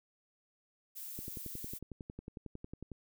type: noise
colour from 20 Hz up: violet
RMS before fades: -45 dBFS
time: 0.95-1.79 s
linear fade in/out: 20 ms
type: click train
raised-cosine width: 3 ms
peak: -31 dBFS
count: 20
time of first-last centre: 1.19-2.917 s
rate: 11 Hz
effects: none